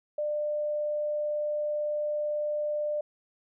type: tone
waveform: sine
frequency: 597 Hz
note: D5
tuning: 28 cents sharp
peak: -27 dBFS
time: 0.18-3.01 s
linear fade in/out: 5 ms
effects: none